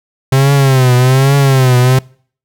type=tone with vibrato; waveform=45% pulse; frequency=132.1 Hz; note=C3; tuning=17 cents sharp; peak=-6 dBFS; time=0.32-1.99 s; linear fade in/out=5 ms; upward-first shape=triangle; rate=1.2 Hz; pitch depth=120 cents each way; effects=noise-tail reverb RT60 0.5 s tail -25 dB re dry